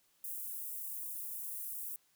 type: high-pass noise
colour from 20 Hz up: white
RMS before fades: -42 dBFS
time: 0.24-1.96 s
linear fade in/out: 2 ms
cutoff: 10000 Hz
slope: 24 dB/octave
effects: white hiss -72 dBFS RMS until 2.15 s